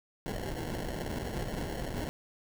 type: noise with sample-and-hold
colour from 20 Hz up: pink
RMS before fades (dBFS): -36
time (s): 0.26-2.09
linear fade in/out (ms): 0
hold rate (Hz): 1225
effects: none